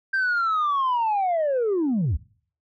sine linear sweep, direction down, 1586 to 60 Hz, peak -18 dBFS, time 0.13-2.17 s, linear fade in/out 10 ms, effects noise-tail reverb RT60 0.5 s tail -22 dB re dry + tanh soft clip ceiling -18 dBFS

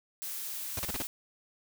blue noise, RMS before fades -38 dBFS, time 0.22-1.07 s, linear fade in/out 0 ms
pink noise bursts, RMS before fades -35 dBFS, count 5, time 0.77-1.022 s, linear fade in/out 2 ms, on 24 ms, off 33 ms
effects none

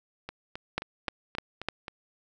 two click trains, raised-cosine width 0.3 ms, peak -12 / -21 dBFS, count 4 / 7, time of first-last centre 0.78-1.686 / 0.29-1.882 s, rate 3.31 / 3.77 Hz, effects none

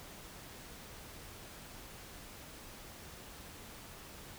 silence, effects pink hiss -51 dBFS RMS until 4.38 s

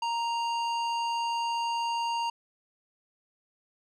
square tone with low-pass filter, 932.3 Hz, A#5, in tune, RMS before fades -30 dBFS, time 0.02-2.3 s, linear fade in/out 5 ms, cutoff 5000 Hz, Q 0.9, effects none

